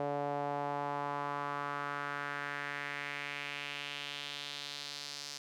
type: tone with band-pass filter sweep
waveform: sawtooth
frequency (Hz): 143.6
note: D3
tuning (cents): -39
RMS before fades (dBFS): -39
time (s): 0-5.38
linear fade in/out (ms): 2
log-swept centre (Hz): 620 to 5200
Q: 2.5
effects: none